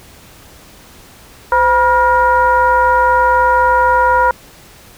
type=tone with frequency modulation; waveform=sine; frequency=966 Hz; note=B5; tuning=39 cents flat; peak=-8 dBFS; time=1.52-4.31 s; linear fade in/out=2 ms; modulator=452 Hz; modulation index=0.94; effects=pink hiss -41 dBFS RMS until 4.97 s